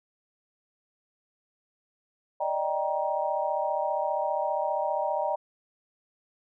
sine chord, Eb major seventh, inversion third, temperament equal with one note detuned, 587.3 / 622.3 / 784 / 942.1 Hz, D5 / Eb5 / G5 / Bb5, 0 / 0 / 0 / +18 cents, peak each -31 dBFS, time 2.4-5.36 s, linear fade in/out 10 ms, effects none

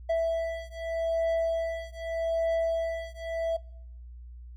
triangle beating tone pair, 659.3 / 660.12 Hz, E5 / E5, 0 / +2 cents, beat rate 0.82 Hz, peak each -27 dBFS, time 0.09-3.57 s, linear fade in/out 10 ms, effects noise-tail reverb RT60 0.7 s tail -24 dB re dry + added 60 Hz sine -42 dBFS peak until 4.56 s

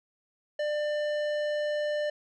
sine tone with tanh clipping, 596 Hz, D5, 25 cents sharp, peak -29 dBFS, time 0.59-2.1 s, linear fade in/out 5 ms, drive 14 dB, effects none

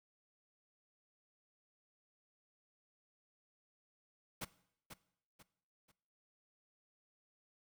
pink noise with echo, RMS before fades -42 dBFS, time 4.41-4.45 s, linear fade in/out 10 ms, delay 490 ms, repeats 3, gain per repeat -9 dB, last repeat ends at 5.92 s, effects noise-tail reverb RT60 0.7 s tail -19 dB re dry

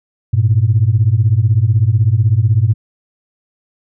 sine beating tone pair, 101.1 / 117.1 Hz, G#2 / A#2, -46 / +8 cents, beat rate 16 Hz, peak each -11 dBFS, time 0.33-2.74 s, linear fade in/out 10 ms, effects tanh soft clip ceiling -2 dBFS

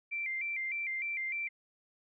sine tone with vibrato, 2217 Hz, C#7, in tune, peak -33 dBFS, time 0.11-1.49 s, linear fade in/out 20 ms, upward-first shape square, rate 3.3 Hz, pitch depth 98 cents each way, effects none

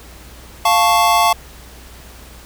square chord, F augmented, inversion none, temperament equal, 698.5 / 880 / 1108.7 Hz, F5 / A5 / C#6, 0 / 0 / 0 cents, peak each -16 dBFS, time 0.65-1.33 s, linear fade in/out 5 ms, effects added 60 Hz sine -39 dBFS peak until 2.45 s + pink hiss -41 dBFS RMS until 2.45 s

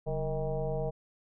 sine tone with frequency modulation, 303.3 Hz, D#4, 44 cents flat, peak -29 dBFS, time 0.06-0.91 s, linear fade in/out 20 ms, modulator 164 Hz, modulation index 2.4, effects none

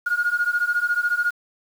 sine beating tone pair, 1425 / 1439 Hz, F6 / F#6, +34 / -49 cents, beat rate 14 Hz, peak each -22 / -21 dBFS, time 0.06-1.31 s, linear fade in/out 10 ms, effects tanh soft clip ceiling -12 dBFS + 7-bit

